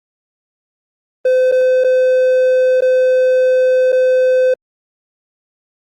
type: tone with dropouts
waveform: triangle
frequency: 512 Hz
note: C5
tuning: 38 cents flat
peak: -7 dBFS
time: 1.25-4.54 s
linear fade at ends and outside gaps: 5 ms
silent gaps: 1.516-1.521 / 1.839-1.844 / 2.808-2.82 / 3.921-3.926 s
effects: Opus 24 kbps